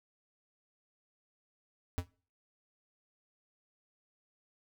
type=tone with exponential decay; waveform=square; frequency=88.3 Hz; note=F2; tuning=20 cents sharp; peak=-27 dBFS; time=1.98-2.07 s; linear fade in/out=0 ms; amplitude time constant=19 ms; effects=noise-tail reverb RT60 0.4 s tail -21 dB re dry